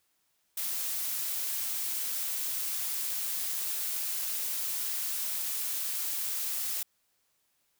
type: noise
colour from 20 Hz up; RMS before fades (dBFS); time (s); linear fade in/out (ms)
blue; -33; 0.57-6.83; 5
effects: white hiss -74 dBFS RMS until 7.79 s